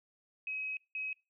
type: tone bursts at uneven times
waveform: sine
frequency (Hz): 2545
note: D#7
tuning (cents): +39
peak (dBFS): -35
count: 2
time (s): 0.47-0.77 / 0.95-1.13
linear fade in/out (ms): 2
effects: noise-tail reverb RT60 0.3 s tail -26 dB re dry